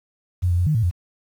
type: tone with pitch steps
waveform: sine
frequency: 89.7 / 87.3 / 89.4 / 153.1 / 112.5 / 88 Hz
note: F2 / F2 / F2 / D#3 / A2 / F2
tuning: +47 / 0 / +41 / -28 / +39 / +14 cents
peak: -16 dBFS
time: 0.42-0.912 s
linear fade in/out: 20 ms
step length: 82 ms
effects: 8-bit